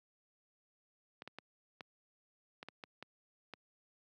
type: clicks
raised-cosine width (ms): 0.3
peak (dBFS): -30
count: 9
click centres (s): 1.221 / 1.276 / 1.386 / 1.808 / 2.629 / 2.686 / 2.838 / 3.026 / 3.537
effects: high-pass 150 Hz 12 dB/octave